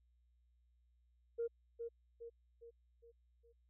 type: tone with echo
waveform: sine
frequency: 466.2 Hz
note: A#4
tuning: in tune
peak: -35 dBFS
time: 1.38-1.48 s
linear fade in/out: 20 ms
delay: 410 ms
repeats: 5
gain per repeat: -6 dB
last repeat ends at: 3.53 s
effects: tanh soft clip ceiling -31 dBFS + added 60 Hz sine -70 dBFS peak until 3.69 s